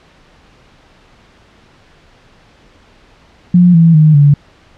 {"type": "tone with pitch steps", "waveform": "sine", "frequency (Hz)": [177.4, 165.52, 154.44, 144.09], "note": ["F3", "E3", "D#3", "D3"], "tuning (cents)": [27, 7, -13, -33], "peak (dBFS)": -3, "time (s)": [3.54, 4.34], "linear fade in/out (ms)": 5, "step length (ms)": 200, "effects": ["pink hiss -46 dBFS RMS until 4.77 s", "low-pass 4000 Hz 12 dB/octave"]}